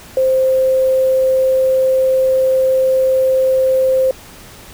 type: tone with quantisation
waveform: sine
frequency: 523.3 Hz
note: C5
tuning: in tune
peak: -10 dBFS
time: 0.17-4.11 s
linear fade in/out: 2 ms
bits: 6
effects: pink hiss -38 dBFS RMS until 4.73 s